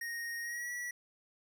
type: tone with pitch glide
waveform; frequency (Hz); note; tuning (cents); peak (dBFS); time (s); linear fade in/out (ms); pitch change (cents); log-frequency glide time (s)
square; 1864.7 to 1940.5; A#6 to B6; 0 to -31; -38; 0.01-0.91; 5; +69; 0.41-0.71
effects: none